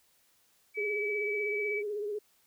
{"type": "tone", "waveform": "sine", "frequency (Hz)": 2291, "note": "D7", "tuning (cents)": -44, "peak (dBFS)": -32, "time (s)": [0.74, 1.83], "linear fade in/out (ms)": 50}
{"type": "tone with vibrato", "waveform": "sine", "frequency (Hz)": 415.6, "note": "G#4", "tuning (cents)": 1, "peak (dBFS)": -32, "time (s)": [0.77, 2.19], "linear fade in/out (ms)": 10, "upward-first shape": "triangle", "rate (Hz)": 16, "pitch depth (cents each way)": 63}
{"effects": ["white hiss -68 dBFS RMS until 2.46 s"]}